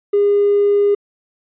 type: tone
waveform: triangle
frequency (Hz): 406.9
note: G#4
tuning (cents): -35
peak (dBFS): -7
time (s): 0.13-0.95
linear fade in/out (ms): 10
effects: tanh soft clip ceiling -8 dBFS + resampled to 8000 Hz